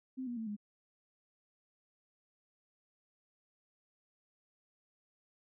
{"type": "tone with pitch steps", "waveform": "sine", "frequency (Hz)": [259.8, 241, 223.6, 207.4], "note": ["C4", "B3", "A3", "G#3"], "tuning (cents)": [-12, -42, 28, -2], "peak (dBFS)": -37, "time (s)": [0.17, 0.566], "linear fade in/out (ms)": 20, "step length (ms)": 99, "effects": []}